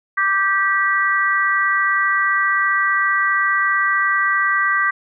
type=chord; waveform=sine; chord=G major; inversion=second; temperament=equal with one note detuned; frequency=1174.7 / 1568 / 1945 Hz; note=D6 / G6 / B6; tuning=0 / 0 / -27 cents; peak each=-19 dBFS; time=0.17-4.91 s; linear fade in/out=10 ms; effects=none